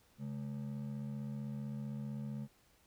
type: ring-modulated tone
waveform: triangle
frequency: 174.61 Hz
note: F3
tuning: in tune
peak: -34 dBFS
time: 0.18-2.48 s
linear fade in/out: 50 ms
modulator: 37.8 Hz
effects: pink hiss -69 dBFS RMS until 2.86 s